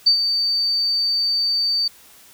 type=tone with ADSR envelope; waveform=sine; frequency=4595 Hz; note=D8; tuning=39 cents flat; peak=-9 dBFS; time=0.06-1.88 s; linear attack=11 ms; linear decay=92 ms; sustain=-8 dB; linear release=5 ms; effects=white hiss -48 dBFS RMS until 2.33 s